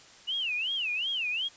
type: tone with vibrato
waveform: sine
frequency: 2822 Hz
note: F7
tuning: 17 cents sharp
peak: -28 dBFS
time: 0.27-1.49 s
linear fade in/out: 20 ms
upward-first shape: sine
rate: 2.7 Hz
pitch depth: 260 cents each way
effects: white hiss -53 dBFS RMS until 1.56 s + resampled to 16000 Hz